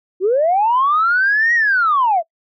sine linear two-way sweep, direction up then down, 349.2 to 1916 to 629 Hz, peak -11 dBFS, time 0.2-2.23 s, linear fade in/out 50 ms, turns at 1.54 s, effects noise-tail reverb RT60 0.1 s tail -26 dB re dry + tanh soft clip ceiling -7 dBFS

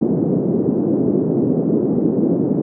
white band-pass noise, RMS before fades -17 dBFS, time 0.01-2.62 s, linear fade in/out 10 ms, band 160 to 370 Hz, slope 24 dB/octave, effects none

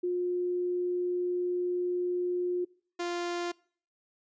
sine / sawtooth tone pair in turn, 356.9 / 348.3 Hz, F4 / F4, +38 / -5 cents, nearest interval unison, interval 43 cents, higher first, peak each -27 dBFS, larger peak neither, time 0.03-2.65 / 2.99-3.52 s, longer first, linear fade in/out 10 ms, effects noise-tail reverb RT60 0.5 s tail -24 dB re dry + resampled to 16000 Hz

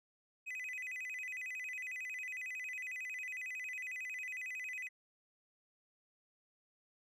triangle tone with vibrato, 2250 Hz, C#7, 25 cents sharp, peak -39 dBFS, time 0.46-4.89 s, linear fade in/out 20 ms, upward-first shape square, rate 11 Hz, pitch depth 200 cents each way, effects none

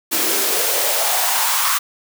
white noise with high-pass filter sweep, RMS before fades -18 dBFS, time 0.11-1.79 s, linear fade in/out 20 ms, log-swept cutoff 290 to 1200 Hz, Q 3.8, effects none

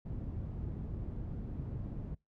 white low-pass noise, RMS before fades -40 dBFS, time 0.05-2.15 s, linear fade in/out 10 ms, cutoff 130 Hz, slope 12 dB/octave, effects noise-tail reverb RT60 0.2 s tail -25 dB re dry

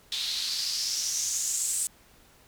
white noise with band-pass filter sweep, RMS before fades -30 dBFS, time 0.12-1.87 s, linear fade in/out 0 ms, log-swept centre 3700 to 8400 Hz, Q 4.5, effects pink hiss -58 dBFS RMS until 2.47 s

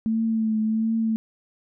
sine tone with vibrato, 221.3 Hz, A3, 10 cents sharp, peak -20 dBFS, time 0.06-1.16 s, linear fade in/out 0 ms, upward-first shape triangle, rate 1.4 Hz, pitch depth 37 cents each way, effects none

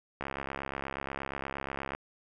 click train, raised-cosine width 0.5 ms, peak -20 dBFS, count 120, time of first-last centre 0.21-1.95 s, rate 68.4 Hz, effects none

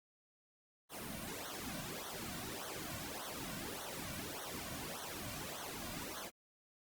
pink noise with flanger, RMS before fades -45 dBFS, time 0.89-6.31 s, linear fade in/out 50 ms, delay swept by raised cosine 0.4 to 2.4 ms, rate 1.7 Hz, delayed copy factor -0.95, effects Opus 32 kbps

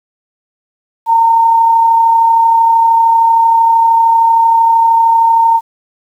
sine tone with amplitude modulation, 914 Hz, A#5, 34 cents flat, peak -4 dBFS, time 1.06-5.61 s, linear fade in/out 50 ms, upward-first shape sine, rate 33 Hz, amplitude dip 30%, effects 7-bit

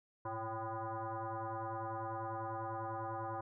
sine tone with frequency modulation, 116.54 Hz, A#2, in tune, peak -38 dBFS, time 0.25-3.41 s, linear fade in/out 5 ms, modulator 223 Hz, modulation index 5, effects none

